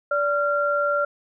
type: tone pair together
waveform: sine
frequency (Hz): 580 / 1379.5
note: D5 / F6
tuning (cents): -22 / -22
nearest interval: octave + minor third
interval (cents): 1500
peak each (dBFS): -22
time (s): 0.11-1.05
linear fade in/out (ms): 5
effects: none